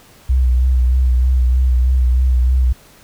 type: tone with vibrato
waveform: sine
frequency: 63 Hz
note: B1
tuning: 35 cents sharp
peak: -10 dBFS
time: 0.29-2.73 s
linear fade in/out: 10 ms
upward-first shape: sine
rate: 3.2 Hz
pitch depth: 39 cents each way
effects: pink hiss -46 dBFS RMS until 3.03 s